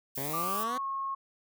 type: noise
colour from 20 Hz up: violet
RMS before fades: -37 dBFS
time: 0.15-0.64 s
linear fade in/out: 10 ms
type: exponential sweep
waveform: 10% pulse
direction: up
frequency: 130.81 to 260.1 Hz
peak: -27 dBFS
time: 0.17-0.78 s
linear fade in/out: 5 ms
type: tone with pitch glide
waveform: sine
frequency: 1178 to 1086.5 Hz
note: D6 to C#6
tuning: +5 to -35 cents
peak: -31 dBFS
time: 0.33-1.15 s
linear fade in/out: 10 ms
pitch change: -140 cents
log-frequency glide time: 0.49-0.84 s
effects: none